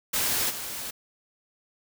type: noise with level steps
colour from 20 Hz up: white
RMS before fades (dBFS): -26 / -35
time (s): 0.13-0.91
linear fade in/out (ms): 10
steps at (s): 0.49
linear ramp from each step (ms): 20
effects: none